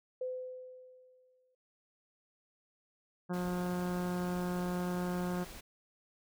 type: tone with exponential decay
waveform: sine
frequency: 509 Hz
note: C5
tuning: 48 cents flat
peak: -33 dBFS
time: 0.21-1.55 s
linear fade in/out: 5 ms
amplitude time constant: 290 ms
type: harmonic tone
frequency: 178.8 Hz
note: F3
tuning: 41 cents sharp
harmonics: 1 / 2 / 3 / 4 / 5 / 6 / 7 / 8 / 9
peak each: -34 / -40 / -44 / -46 / -48 / -50 / -51 / -52 / -53 dBFS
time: 3.29-5.45 s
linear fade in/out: 20 ms
type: noise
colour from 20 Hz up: pink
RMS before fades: -49 dBFS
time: 3.33-5.61 s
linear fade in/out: 10 ms
effects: none